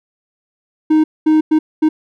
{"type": "tone bursts at uneven times", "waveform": "triangle", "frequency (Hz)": 311.1, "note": "D#4", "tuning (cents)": 0, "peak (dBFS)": -6, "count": 4, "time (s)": [[0.9, 1.04], [1.26, 1.41], [1.51, 1.59], [1.82, 1.89]], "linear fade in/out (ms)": 10, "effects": []}